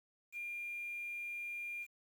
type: tone with quantisation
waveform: sine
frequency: 2400 Hz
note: D7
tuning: 37 cents sharp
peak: -40 dBFS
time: 0.32-1.87 s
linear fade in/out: 50 ms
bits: 10
effects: none